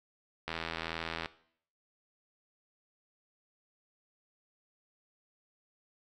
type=click train; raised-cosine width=0.3 ms; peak=-19 dBFS; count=65; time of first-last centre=0.48-1.259 s; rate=82.2 Hz; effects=noise-tail reverb RT60 0.6 s tail -18 dB re dry